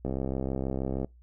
click train, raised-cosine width 2 ms, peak -18 dBFS, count 67, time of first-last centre 0.05-1.045 s, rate 66.3 Hz, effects noise-tail reverb RT60 0.2 s tail -25 dB re dry + added 60 Hz sine -52 dBFS peak until 1.22 s

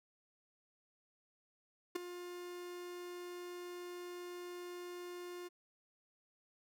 45% pulse tone with ADSR envelope, 354.5 Hz, F4, 26 cents sharp, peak -32 dBFS, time 1.95-5.49 s, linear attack 10 ms, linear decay 8 ms, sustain -13 dB, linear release 22 ms, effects none

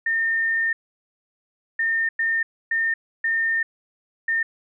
sine tone bursts at uneven times, 1817 Hz, A#6, 45 cents flat, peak -19 dBFS, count 6, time 0.06-0.73 / 1.79-2.09 / 2.19-2.43 / 2.71-2.94 / 3.24-3.63 / 4.28-4.43 s, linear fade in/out 5 ms, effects none

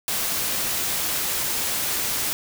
white noise, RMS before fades -25 dBFS, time 0.08-2.33 s, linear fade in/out 0 ms, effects none

